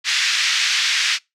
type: band-pass noise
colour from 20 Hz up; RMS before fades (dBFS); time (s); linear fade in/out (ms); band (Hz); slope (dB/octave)
pink; -19; 0.04-1.19; 50; 1800 to 5800; 24
effects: noise-tail reverb RT60 0.2 s tail -24 dB re dry